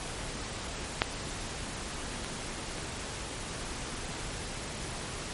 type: clicks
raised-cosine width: 0.3 ms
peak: -6 / -22 / -23 dBFS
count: 3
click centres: 1.019 / 2.246 / 2.782 s
effects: pink hiss -38 dBFS RMS until 5.33 s + MP3 48 kbps